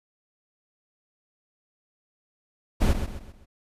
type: noise with echo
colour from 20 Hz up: brown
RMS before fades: -20 dBFS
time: 2.8-2.94 s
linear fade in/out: 20 ms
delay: 130 ms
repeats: 4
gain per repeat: -8 dB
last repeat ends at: 3.46 s
effects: resampled to 32000 Hz